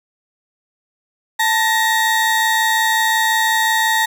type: tone pair together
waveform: 35% pulse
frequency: 887.2 / 1880 Hz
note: A5 / A#6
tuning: +14 / +14 cents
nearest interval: octave + minor second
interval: 1300 cents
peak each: -15 dBFS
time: 1.39-4.06 s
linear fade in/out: 10 ms
effects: none